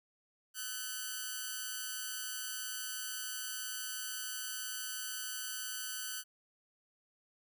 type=tone with amplitude modulation; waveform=5% pulse; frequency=1511 Hz; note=F#6; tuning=36 cents sharp; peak=-24 dBFS; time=0.54-6.24 s; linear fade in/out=50 ms; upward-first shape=sine; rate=220 Hz; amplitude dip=70%; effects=none